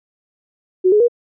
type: tone with pitch steps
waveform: sine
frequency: 370 / 420.1 / 477.1 Hz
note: F#4 / G#4 / A#4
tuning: 0 / +20 / +40 cents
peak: -9 dBFS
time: 0.84-1.083 s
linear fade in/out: 20 ms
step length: 81 ms
effects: none